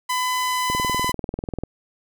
sawtooth tone, 1006 Hz, B5, 32 cents sharp, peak -17 dBFS, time 0.09-1.12 s, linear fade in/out 10 ms
click train, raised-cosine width 2 ms, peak -14 dBFS, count 20, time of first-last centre 0.7-1.636 s, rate 20.3 Hz
effects none

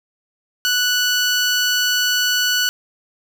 15% pulse tone, 1480 Hz, F#6, in tune, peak -9 dBFS, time 0.65-2.69 s, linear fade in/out 0 ms, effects none

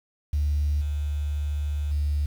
sine tone with level steps, 73.42 Hz, D2, in tune, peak -20 / -24 / -21 dBFS, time 0.33-2.26 s, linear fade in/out 5 ms, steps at 0.81 / 1.91 s, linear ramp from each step 5 ms, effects tanh soft clip ceiling -16 dBFS + 8-bit

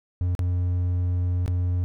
triangle tone with dropouts, 89.2 Hz, F2, 37 cents sharp, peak -19 dBFS, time 0.21-1.84 s, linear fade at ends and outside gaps 0 ms, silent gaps 0.351-0.392 / 1.461-1.479 s, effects none

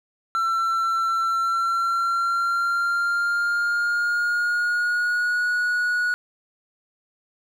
triangle tone with pitch glide, 1346 to 1459.4 Hz, E6 to F#6, +36 to -24 cents, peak -18 dBFS, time 0.35-6.14 s, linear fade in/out 0 ms, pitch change +140 cents, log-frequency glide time 1.24-5.47 s, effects none

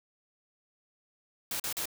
white noise bursts, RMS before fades -34 dBFS, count 3, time 1.51-1.856 s, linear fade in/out 2 ms, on 88 ms, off 41 ms, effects none

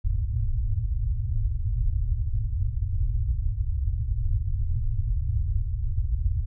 pink low-pass noise, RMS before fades -25 dBFS, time 0.04-6.46 s, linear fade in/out 10 ms, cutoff 120 Hz, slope 96 dB/octave, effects none

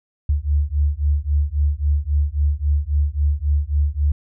sine beating tone pair, 71.3 / 75 Hz, C#2 / D2, +49 / +37 cents, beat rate 3.7 Hz, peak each -19 dBFS, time 0.29-4.12 s, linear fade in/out 5 ms, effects none

